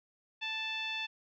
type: tone with low-pass filter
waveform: 10% pulse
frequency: 880 Hz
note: A5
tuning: in tune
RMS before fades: -37 dBFS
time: 0.41-1.07 s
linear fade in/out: 20 ms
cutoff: 3100 Hz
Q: 5.6
effects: none